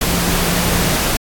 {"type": "tone in noise", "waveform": "sine", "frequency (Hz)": 174.61, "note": "F3", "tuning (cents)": 0, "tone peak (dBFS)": -20, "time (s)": [0.07, 0.93], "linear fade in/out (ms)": 5, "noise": "pink", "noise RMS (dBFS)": -17, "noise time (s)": [0.01, 1.17], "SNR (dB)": -6, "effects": ["AAC 64 kbps"]}